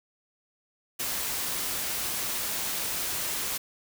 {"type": "noise", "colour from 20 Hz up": "white", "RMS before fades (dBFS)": -31, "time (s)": [0.99, 3.58], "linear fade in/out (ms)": 10, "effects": []}